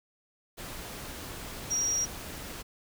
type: tone in noise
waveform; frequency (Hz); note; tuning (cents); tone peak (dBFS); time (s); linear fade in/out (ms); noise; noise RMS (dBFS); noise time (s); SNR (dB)
sine; 5690; F8; +31; -26; 1.7-2.06; 20; pink; -41; 0.57-2.63; +12
effects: none